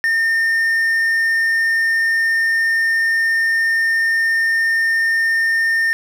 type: tone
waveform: triangle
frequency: 1817 Hz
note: A#6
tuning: 45 cents flat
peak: -12 dBFS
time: 0.04-5.93 s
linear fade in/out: 0 ms
effects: 7-bit